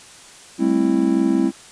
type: chord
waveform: triangle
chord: A minor seventh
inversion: third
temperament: just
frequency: 198 / 220 / 264 / 330 Hz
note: G3 / A3 / C4 / E4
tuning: +18 / 0 / +16 / +2 cents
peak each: -20 / -22 / -17 / -17 dBFS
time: 0.58-1.52 s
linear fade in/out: 50 ms
effects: white hiss -43 dBFS RMS until 1.71 s + resampled to 22050 Hz